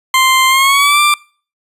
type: tone with pitch glide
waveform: 20% pulse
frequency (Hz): 1046.5 to 1181.5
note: C6 to D6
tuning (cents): 0 to +10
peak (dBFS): -3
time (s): 0.14-1.14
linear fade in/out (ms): 2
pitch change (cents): +210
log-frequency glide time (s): 0.48-1
effects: noise-tail reverb RT60 0.4 s tail -23 dB re dry + resampled to 32000 Hz